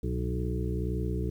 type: harmonic tone with a mistuned harmonic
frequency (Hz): 61.9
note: B1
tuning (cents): +5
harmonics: 1 / 2 / 3 / 5 / 6 / 7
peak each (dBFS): -31 / -34 / -36 / -38 / -39 / -39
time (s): 0.03-1.3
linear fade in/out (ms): 5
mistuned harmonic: 1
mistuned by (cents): +130
effects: 10-bit